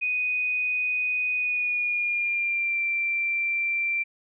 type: tone with pitch glide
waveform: sine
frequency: 2489 to 2355 Hz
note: D#7 to D7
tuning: 0 to +4 cents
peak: -23 dBFS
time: 0.01-4.04 s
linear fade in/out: 20 ms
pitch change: -96 cents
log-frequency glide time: 1.35-2.8 s
effects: none